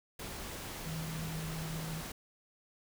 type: tone in noise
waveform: sine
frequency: 160 Hz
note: D#3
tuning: 49 cents sharp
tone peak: -38 dBFS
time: 0.86-2.01 s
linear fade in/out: 5 ms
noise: pink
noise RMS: -43 dBFS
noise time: 0.19-2.12 s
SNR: +2 dB
effects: none